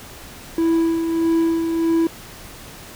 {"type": "tone with tremolo", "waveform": "triangle", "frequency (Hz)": 329.6, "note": "E4", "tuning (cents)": 0, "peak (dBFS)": -12, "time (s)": [0.58, 2.07], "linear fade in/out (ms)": 2, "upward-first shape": "sine", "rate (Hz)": 1.6, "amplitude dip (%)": 45, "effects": ["pink hiss -39 dBFS RMS until 2.95 s"]}